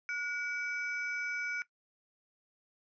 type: ring-modulated tone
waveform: triangle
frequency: 1869 Hz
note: A#6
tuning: 4 cents sharp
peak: -29 dBFS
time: 0.09-1.62 s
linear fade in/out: 0 ms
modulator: 419 Hz
effects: noise-tail reverb RT60 0.1 s tail -17 dB re dry + resampled to 16000 Hz